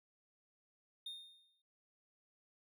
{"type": "tone with exponential decay", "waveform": "triangle", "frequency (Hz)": 3664, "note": "A#7", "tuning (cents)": -31, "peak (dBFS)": -40, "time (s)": [1.06, 1.62], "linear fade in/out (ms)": 5, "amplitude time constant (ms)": 120, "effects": []}